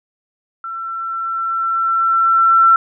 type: tone with level ramp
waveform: sine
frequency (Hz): 1346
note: E6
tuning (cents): +36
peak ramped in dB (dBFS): -24 to -6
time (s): 0.64-2.76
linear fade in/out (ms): 2
effects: none